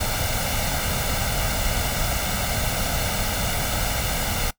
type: noise with comb filter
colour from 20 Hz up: pink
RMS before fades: -24 dBFS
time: 0-4.51 s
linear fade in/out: 10 ms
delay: 1.4 ms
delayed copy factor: +0.65
effects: noise-tail reverb RT60 0.1 s tail -20 dB re dry